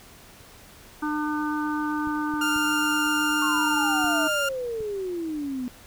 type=harmonic tone; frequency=301.3 Hz; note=D4; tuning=44 cents sharp; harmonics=1 / 3 / 4 / 5; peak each=-26 / -32 / -33 / -34 dBFS; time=1.02-4.28 s; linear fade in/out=10 ms
type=clicks; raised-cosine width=5 ms; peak=-29 dBFS; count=5; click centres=2.073 / 2.339 / 2.562 / 4.044 / 4.806 s
type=tone with vibrato; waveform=30% pulse; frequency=1400 Hz; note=F6; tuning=4 cents sharp; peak=-21 dBFS; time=2.41-4.49 s; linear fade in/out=5 ms; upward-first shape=triangle; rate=19 Hz; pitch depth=12 cents each way
type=exponential sweep; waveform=sine; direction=down; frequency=1108.7 to 244.1 Hz; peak=-27 dBFS; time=3.42-5.68 s; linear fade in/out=0 ms
effects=pink hiss -49 dBFS RMS until 5.86 s